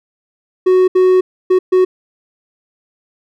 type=tone bursts at uneven times; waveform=triangle; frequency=370 Hz; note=F#4; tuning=in tune; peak=-5 dBFS; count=4; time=0.66-0.88 / 0.95-1.21 / 1.5-1.59 / 1.72-1.85 s; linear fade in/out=10 ms; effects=none